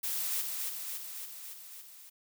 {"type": "noise with echo", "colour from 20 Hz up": "blue", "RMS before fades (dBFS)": -34, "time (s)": [0.03, 0.42], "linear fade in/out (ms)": 10, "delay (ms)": 280, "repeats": 6, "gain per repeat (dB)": -3, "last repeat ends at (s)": 2.1, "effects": []}